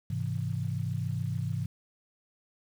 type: chord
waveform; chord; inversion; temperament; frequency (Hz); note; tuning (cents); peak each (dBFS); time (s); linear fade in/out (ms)
sine; Ab augmented; none; equal; 103.83 / 130.81 / 164.81; Ab2 / C3 / E3; 0 / 0 / 0; -33 / -33 / -35; 0.1-1.66; 5
effects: 9-bit